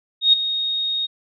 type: tone with ADSR envelope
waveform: sine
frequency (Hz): 3729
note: A#7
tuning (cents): 0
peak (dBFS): -8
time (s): 0.21-1.07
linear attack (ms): 120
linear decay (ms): 11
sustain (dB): -12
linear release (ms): 21
effects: none